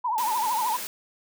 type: tone with vibrato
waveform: sine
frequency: 926 Hz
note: A#5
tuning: 12 cents flat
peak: -23 dBFS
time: 0.04-0.77 s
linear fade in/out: 10 ms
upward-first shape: triangle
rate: 13 Hz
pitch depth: 170 cents each way
type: high-pass noise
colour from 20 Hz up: white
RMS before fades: -34 dBFS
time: 0.18-0.87 s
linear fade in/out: 0 ms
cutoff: 160 Hz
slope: 48 dB/octave
effects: none